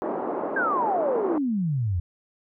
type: band-pass noise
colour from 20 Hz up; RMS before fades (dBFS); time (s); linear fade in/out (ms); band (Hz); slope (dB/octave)
pink; -29; 0.02-1.38; 0; 280 to 1000; 24
type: exponential sweep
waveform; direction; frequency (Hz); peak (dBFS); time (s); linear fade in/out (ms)
sine; down; 1635 to 82.41; -22; 0.56-2; 5
effects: none